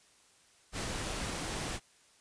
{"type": "noise", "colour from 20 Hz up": "pink", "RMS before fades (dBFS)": -37, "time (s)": [0.72, 1.8], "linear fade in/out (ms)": 50, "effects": ["white hiss -64 dBFS RMS until 2.2 s", "resampled to 22050 Hz"]}